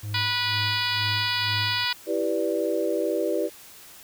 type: tone with tremolo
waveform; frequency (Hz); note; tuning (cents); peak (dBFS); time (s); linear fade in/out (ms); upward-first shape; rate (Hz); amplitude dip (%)
triangle; 104; G#2; +3; -26; 0.03-1.85; 5; sine; 2.1; 80
type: harmonic tone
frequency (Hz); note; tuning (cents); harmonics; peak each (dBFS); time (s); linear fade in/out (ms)
489.5; B4; -15; 2 / 3 / 4 / 5 / 6 / 7 / 8 / 9 / 10; -32 / -32 / -32 / -32 / -32 / -32 / -32 / -32 / -32; 0.14-1.93; 5
type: chord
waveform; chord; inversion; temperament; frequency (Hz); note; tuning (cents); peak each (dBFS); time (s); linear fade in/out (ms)
sine; E minor seventh; none; equal; 329.6 / 392 / 493.9 / 587.3; E4 / G4 / B4 / D5; 0 / 0 / 0 / 0; -28; 2.06-3.5; 50
effects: white hiss -47 dBFS RMS until 4.03 s